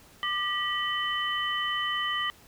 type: tone cluster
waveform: sine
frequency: 1191 / 1936 / 3036 Hz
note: D6 / B6 / F#7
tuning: +24 / -35 / +44 cents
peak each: -31 dBFS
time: 0.23-2.3 s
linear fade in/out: 0 ms
effects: pink hiss -55 dBFS RMS until 2.47 s